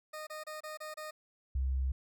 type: tone bursts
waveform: 20% pulse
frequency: 616 Hz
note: D#5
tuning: 17 cents flat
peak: -36 dBFS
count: 6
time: 0.13-1.11 s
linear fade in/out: 10 ms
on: 140 ms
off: 28 ms
type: tone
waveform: sine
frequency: 65.7 Hz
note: C2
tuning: 8 cents sharp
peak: -29 dBFS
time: 1.55-1.92 s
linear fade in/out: 5 ms
effects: none